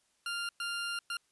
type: tone bursts at uneven times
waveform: 20% pulse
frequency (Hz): 1396.9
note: F6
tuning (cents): 0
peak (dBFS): -29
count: 3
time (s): 0.26-0.49 / 0.6-0.99 / 1.1-1.17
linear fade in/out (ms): 2
effects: white hiss -73 dBFS RMS until 1.31 s + resampled to 24000 Hz